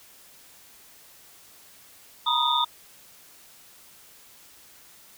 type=tone cluster; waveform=sine; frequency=936 / 976 / 1243 / 3525 / 3658 Hz; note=A#5 / B5 / D#6 / A7 / A#7; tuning=+7 / -21 / -2 / +2 / -33 cents; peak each=-27 dBFS; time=2.26-2.65 s; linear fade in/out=10 ms; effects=white hiss -52 dBFS RMS until 5.17 s